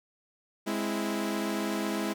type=chord; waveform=sawtooth; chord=Ab augmented; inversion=none; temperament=equal; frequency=207.7 / 261.6 / 329.6 Hz; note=Ab3 / C4 / E4; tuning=0 / 0 / 0 cents; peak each=-28 / -33 / -29 dBFS; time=0.66-2.14 s; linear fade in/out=20 ms; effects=none